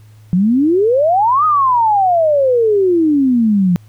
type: exponential two-way sweep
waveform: sine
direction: up then down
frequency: 170.5 to 1266 to 170.5 Hz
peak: -9 dBFS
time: 0.33-3.76 s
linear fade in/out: 0 ms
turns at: 1.45 s
effects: added 107 Hz sine -39 dBFS peak until 3.88 s + pink hiss -54 dBFS RMS until 3.88 s